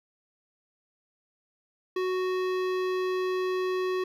sine tone with hard clipping, 370 Hz, F#4, in tune, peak -28 dBFS, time 1.96-4.04 s, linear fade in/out 5 ms, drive 17 dB, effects none

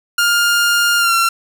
sawtooth tone with pitch glide, 1408 to 1362.4 Hz, F6 to F6, +14 to -43 cents, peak -8 dBFS, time 0.18-1.29 s, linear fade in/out 5 ms, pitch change -57 cents, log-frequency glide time 0.98-1.14 s, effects none

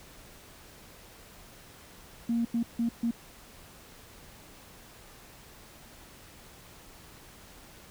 sine tone bursts at uneven times, 233.1 Hz, A#3, in tune, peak -24 dBFS, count 4, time 2.29-2.45 / 2.54-2.63 / 2.79-2.89 / 3.03-3.11 s, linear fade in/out 5 ms, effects tanh soft clip ceiling -20 dBFS + pink hiss -52 dBFS RMS until 7.9 s

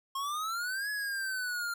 square exponential two-way sweep, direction up then down, 1072 to 1700 to 1389 Hz, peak -33 dBFS, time 0.15-1.74 s, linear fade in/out 5 ms, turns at 0.9 s, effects none

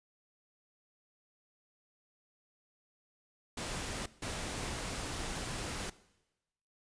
pink noise bursts at uneven times, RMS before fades -39 dBFS, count 2, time 3.57-4.06 / 4.22-5.9 s, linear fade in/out 5 ms, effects noise-tail reverb RT60 1.0 s tail -19 dB re dry + resampled to 22050 Hz

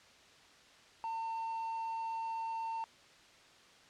triangle tone, 904 Hz, A5, 47 cents sharp, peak -34 dBFS, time 1.04-2.84 s, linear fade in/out 0 ms, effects white hiss -60 dBFS RMS until 3.89 s + low-pass 5000 Hz 12 dB/octave

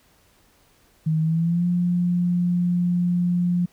sine tone with pitch glide, 158 to 176.33 Hz, D#3 to F3, +27 to +17 cents, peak -18 dBFS, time 1.06-3.66 s, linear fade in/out 10 ms, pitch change +190 cents, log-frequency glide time 1.21-1.66 s, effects pink hiss -59 dBFS RMS until 3.72 s

